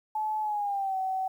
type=tone with pitch glide; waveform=sine; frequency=861 to 758.3 Hz; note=A5 to F#5; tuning=-38 to +42 cents; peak=-27 dBFS; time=0.15-1.28 s; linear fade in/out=5 ms; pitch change=-220 cents; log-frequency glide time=0.41-0.97 s; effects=10-bit